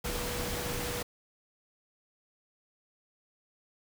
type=tone in noise; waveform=sine; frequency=486.5 Hz; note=B4; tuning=26 cents flat; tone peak=-40 dBFS; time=0.04-1.03 s; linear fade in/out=10 ms; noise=pink; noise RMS=-35 dBFS; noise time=0.04-1.03 s; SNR=-8 dB; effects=none